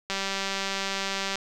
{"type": "click train", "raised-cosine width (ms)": 0.2, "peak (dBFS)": -12, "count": 246, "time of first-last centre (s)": [0.1, 1.356], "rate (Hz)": 195, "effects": []}